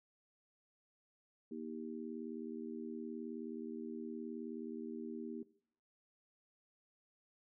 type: harmonic tone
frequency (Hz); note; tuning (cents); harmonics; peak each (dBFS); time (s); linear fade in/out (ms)
79.1; D#2; +29; 3 / 4 / 5; -45 / -47 / -49; 1.51-5.43; 5
effects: noise-tail reverb RT60 0.6 s tail -18 dB re dry